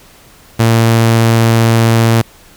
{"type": "tone", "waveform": "sawtooth", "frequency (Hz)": 114.4, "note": "A#2", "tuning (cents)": -32, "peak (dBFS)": -3, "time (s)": [0.59, 2.22], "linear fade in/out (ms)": 10, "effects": ["pink hiss -42 dBFS RMS until 2.56 s"]}